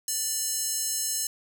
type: tone with high-pass filter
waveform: square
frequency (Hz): 591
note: D5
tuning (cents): +11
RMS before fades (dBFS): -29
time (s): 0.08-1.27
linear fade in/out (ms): 2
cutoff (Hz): 7000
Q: 1.9
effects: none